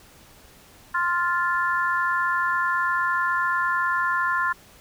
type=harmonic tone; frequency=349.2 Hz; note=F4; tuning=in tune; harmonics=3 / 4 / 5; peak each=-24 / -25 / -26 dBFS; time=0.94-4.53 s; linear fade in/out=10 ms; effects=pink hiss -51 dBFS RMS until 4.8 s